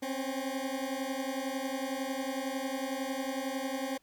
20% pulse beating tone pair, 261.6 / 272.6 Hz, C4 / C#4, 0 / -29 cents, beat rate 11 Hz, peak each -31 dBFS, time 0.02-3.98 s, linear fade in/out 10 ms, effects pink hiss -70 dBFS RMS until 4.02 s

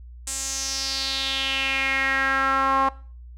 sawtooth tone with band-pass filter sweep, 269.2 Hz, C4, 49 cents sharp, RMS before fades -24 dBFS, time 0.27-2.89 s, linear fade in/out 5 ms, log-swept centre 8000 to 1000 Hz, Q 4.1, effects noise-tail reverb RT60 0.4 s tail -20 dB re dry + added 60 Hz sine -39 dBFS peak until 3.37 s

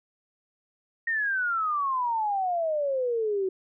sine exponential sweep, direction down, 1871 to 370.6 Hz, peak -24 dBFS, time 1.07-3.49 s, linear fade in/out 5 ms, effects none

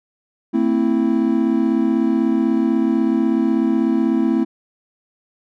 triangle chord, A minor, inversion none, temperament equal with one note detuned, 225.4 / 261.6 / 329.6 Hz, A3 / C4 / E4, +42 / 0 / 0 cents, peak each -17 dBFS, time 0.53-4.45 s, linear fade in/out 20 ms, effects none

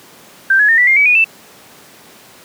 sine tone with pitch steps, 1568 / 1690.3 / 1822.1 / 1964.2 / 2117 / 2282 / 2460 / 2652 Hz, G6 / G#6 / A#6 / B6 / C7 / C#7 / D#7 / E7, 0 / +30 / -40 / -10 / +20 / +50 / -20 / +10 cents, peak -7 dBFS, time 0.5-1.244 s, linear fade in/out 5 ms, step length 93 ms, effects pink hiss -41 dBFS RMS until 2.44 s + high-pass 200 Hz 12 dB/octave

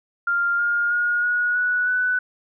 sine tone with pitch steps, 1396.9 / 1415.6 / 1434.5 / 1453.7 / 1473.1 / 1492.8 Hz, F6 / F6 / F6 / F#6 / F#6 / F#6, 0 / +23 / +46 / -31 / -8 / +15 cents, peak -18 dBFS, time 0.27-2.19 s, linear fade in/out 5 ms, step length 320 ms, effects none

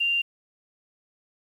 sine tone, 2784 Hz, F7, 6 cents flat, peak -21 dBFS, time 0-0.22 s, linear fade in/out 10 ms, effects 9-bit

